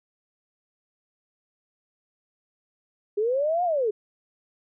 sine linear two-way sweep, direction up then down, 400 to 730 to 400 Hz, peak -21 dBFS, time 3.17-3.91 s, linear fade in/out 10 ms, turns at 3.64 s, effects none

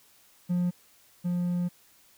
triangle tone pair in turn, 177.3 / 176.52 Hz, F3 / F3, +26 / +19 cents, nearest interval unison, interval 7 cents, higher first, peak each -21 / -23 dBFS, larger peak first, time 0.49-0.71 / 1.24-1.69 s, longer second, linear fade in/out 20 ms, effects tanh soft clip ceiling -17 dBFS + white hiss -60 dBFS RMS until 2.17 s

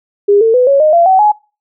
sine tone with pitch steps, 406.2 / 450.7 / 500.1 / 554.9 / 615.7 / 683.1 / 758 / 841 Hz, G#4 / A4 / B4 / C#5 / D#5 / F5 / F#5 / G#5, -38 / +42 / +22 / +2 / -18 / -38 / +42 / +22 cents, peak -5 dBFS, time 0.28-1.32 s, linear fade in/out 10 ms, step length 130 ms, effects noise-tail reverb RT60 0.3 s tail -21 dB re dry

